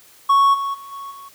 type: tone with level steps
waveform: triangle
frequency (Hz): 1108.7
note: C#6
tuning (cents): 0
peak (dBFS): -9 / -19 / -33 / -28 / -34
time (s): 0.29-1.29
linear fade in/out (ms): 10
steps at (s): 0.53 / 0.73 / 0.91 / 1.1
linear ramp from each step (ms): 20
effects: white hiss -49 dBFS RMS until 1.34 s + high-pass 60 Hz 12 dB/octave